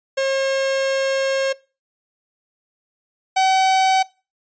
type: tone pair in turn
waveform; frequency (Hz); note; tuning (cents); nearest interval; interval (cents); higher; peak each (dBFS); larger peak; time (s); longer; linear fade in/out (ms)
45% pulse; 539 / 760.5; C#5 / F#5; -49 / +47; tritone; 596; second; -17 / -14; second; 0.17-1.53 / 3.36-4.03; first; 10
effects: noise-tail reverb RT60 0.3 s tail -21 dB re dry + resampled to 16000 Hz